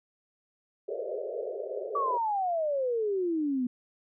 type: band-pass noise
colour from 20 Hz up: white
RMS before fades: -35 dBFS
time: 0.88-2.18 s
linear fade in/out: 10 ms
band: 380 to 630 Hz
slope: 96 dB/octave
type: exponential sweep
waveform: sine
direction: down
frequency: 1163 to 241.9 Hz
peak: -26 dBFS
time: 1.95-3.67 s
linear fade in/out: 5 ms
effects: none